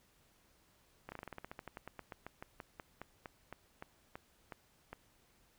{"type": "slowing click train", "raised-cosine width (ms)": 0.5, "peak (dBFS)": -30, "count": 27, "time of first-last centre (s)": [1.09, 4.93], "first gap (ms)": 30, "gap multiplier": 1.11, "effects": ["pink hiss -70 dBFS RMS until 5.58 s"]}